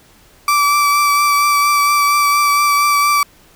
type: tone with vibrato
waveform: 35% pulse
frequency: 1161 Hz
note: D6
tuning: 20 cents flat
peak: -9 dBFS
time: 0.48-3.23 s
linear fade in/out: 2 ms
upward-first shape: triangle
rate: 4.3 Hz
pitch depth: 19 cents each way
effects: pink hiss -48 dBFS RMS until 3.55 s